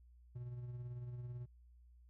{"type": "tone with tremolo", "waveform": "triangle", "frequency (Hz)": 122.1, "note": "B2", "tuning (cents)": -19, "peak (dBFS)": -40, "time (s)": [0.35, 1.46], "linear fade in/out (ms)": 10, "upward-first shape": "sine", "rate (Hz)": 18, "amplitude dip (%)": 40, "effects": ["added 60 Hz sine -60 dBFS peak until 2.09 s"]}